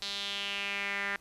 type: tone with band-pass filter sweep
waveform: sawtooth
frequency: 200 Hz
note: G3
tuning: 35 cents sharp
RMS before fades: -35 dBFS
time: 0.02-1.16 s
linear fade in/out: 0 ms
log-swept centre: 4100 to 1800 Hz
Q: 3.7
effects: pink hiss -61 dBFS RMS until 1.2 s + resampled to 32000 Hz